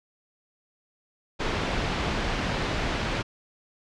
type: low-pass noise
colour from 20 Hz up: pink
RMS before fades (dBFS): -28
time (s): 1.39-3.23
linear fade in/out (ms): 20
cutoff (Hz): 3900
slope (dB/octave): 12
effects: low-pass 7000 Hz 12 dB/octave